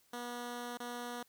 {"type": "tone with dropouts", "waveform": "10% pulse", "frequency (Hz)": 241.9, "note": "B3", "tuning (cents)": -36, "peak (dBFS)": -32, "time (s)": [0.13, 1.23], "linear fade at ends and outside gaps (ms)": 5, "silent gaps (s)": [0.774, 0.8], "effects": ["white hiss -70 dBFS RMS until 1.28 s"]}